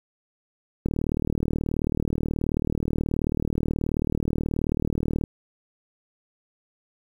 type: click train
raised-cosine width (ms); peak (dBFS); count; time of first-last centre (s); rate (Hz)
3; -12; 170; 0.86-5.238; 38.6
effects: 8-bit